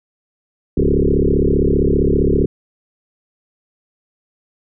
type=tone with frequency modulation; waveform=sine; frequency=218.7 Hz; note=A3; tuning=10 cents flat; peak=-11 dBFS; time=0.77-2.46 s; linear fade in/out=5 ms; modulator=35.2 Hz; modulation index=6.2; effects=none